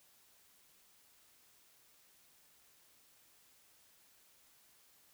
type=silence; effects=white hiss -67 dBFS RMS until 5.13 s